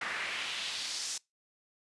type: noise with band-pass filter sweep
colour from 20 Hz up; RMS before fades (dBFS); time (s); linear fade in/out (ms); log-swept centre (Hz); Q
pink; -37; 0.01-1.18; 5; 1600 to 6500; 1.9
effects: noise-tail reverb RT60 0.2 s tail -24 dB re dry + resampled to 24000 Hz